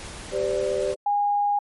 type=noise; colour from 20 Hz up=pink; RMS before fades=-38 dBFS; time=0-0.94 s; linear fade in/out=0 ms
type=chord; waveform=sine; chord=G suspended fourth; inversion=none; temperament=equal with one note detuned; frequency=392 / 511.3 / 587.3 Hz; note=G4 / C5 / D5; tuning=0 / -40 / 0 cents; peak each=-26 dBFS; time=0.31-0.96 s; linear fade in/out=50 ms
type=tone; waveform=sine; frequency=818 Hz; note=G#5; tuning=26 cents flat; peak=-19 dBFS; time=1.06-1.59 s; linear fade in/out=5 ms
effects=MP3 48 kbps